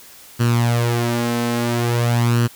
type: tone with flanger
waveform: sawtooth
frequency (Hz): 118.7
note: A#2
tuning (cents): +32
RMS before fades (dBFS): -18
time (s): 0.39-2.48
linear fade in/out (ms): 20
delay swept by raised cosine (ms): 0.68 to 3.88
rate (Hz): 0.49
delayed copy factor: +0.65
effects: white hiss -43 dBFS RMS until 2.55 s